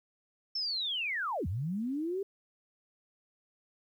sine linear two-way sweep, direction down then up, 5400 to 76.8 to 403.4 Hz, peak -31 dBFS, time 0.55-2.23 s, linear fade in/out 5 ms, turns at 1.47 s, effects 11-bit

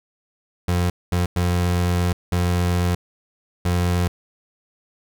30% pulse tone bursts at uneven times, 88.5 Hz, F2, 23 cents sharp, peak -15 dBFS, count 5, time 0.68-0.9 / 1.12-1.26 / 1.36-2.13 / 2.32-2.95 / 3.65-4.08 s, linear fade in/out 5 ms, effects none

